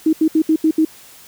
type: tone bursts at uneven times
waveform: sine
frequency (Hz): 316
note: D#4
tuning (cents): +27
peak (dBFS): -10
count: 6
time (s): 0.06-0.13 / 0.21-0.28 / 0.35-0.42 / 0.49-0.56 / 0.64-0.71 / 0.78-0.85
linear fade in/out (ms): 5
effects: white hiss -43 dBFS RMS until 1.27 s